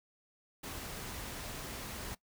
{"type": "noise", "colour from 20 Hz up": "pink", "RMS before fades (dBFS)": -43, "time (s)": [0.63, 2.15], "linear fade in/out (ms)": 10, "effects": ["noise-tail reverb RT60 0.1 s tail -19 dB re dry"]}